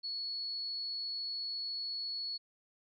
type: tone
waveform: sine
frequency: 4386 Hz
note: C#8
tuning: 19 cents flat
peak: -36 dBFS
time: 0.03-2.38 s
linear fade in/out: 20 ms
effects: none